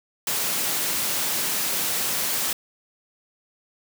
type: high-pass noise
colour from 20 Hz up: white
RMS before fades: -25 dBFS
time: 0.27-2.53 s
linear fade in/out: 2 ms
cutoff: 110 Hz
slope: 24 dB/octave
effects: none